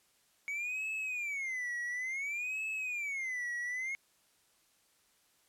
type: tone with vibrato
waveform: triangle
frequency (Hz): 2234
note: C#7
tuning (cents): +13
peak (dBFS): -33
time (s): 0.48-3.95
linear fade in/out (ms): 0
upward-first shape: sine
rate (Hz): 0.57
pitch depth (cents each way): 260
effects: white hiss -70 dBFS RMS until 5.48 s + low-pass 12000 Hz 12 dB/octave